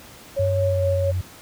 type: tone with tremolo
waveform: sine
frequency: 554.4 Hz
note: C#5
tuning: in tune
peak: -19 dBFS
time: 0.36-1.12 s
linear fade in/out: 20 ms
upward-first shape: sine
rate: 4.3 Hz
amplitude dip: 30%
type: tone with pitch glide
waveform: sine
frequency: 95.8 to 91.21 Hz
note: G2 to F#2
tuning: -39 to -24 cents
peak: -20 dBFS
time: 0.39-1.21 s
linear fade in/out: 5 ms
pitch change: -85 cents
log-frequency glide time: 0.61-0.85 s
effects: pink hiss -44 dBFS RMS until 1.41 s + high-pass 60 Hz 12 dB/octave